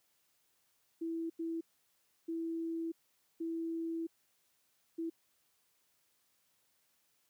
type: tone bursts at uneven times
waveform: sine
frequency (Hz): 329.6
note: E4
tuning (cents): 0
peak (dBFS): -35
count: 5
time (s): 1.01-1.3 / 1.39-1.61 / 2.28-2.92 / 3.4-4.07 / 4.98-5.1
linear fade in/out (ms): 10
effects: white hiss -75 dBFS RMS until 7.29 s + high-pass 60 Hz 12 dB/octave